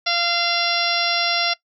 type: harmonic tone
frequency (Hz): 690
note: F5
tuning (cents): -21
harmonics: 1 / 2 / 3 / 4 / 5 / 6 / 7 / 8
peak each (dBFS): -26 / -26 / -26 / -26 / -26 / -26 / -26 / -26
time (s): 0.06-1.54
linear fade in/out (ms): 10
effects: noise-tail reverb RT60 0.1 s tail -20 dB re dry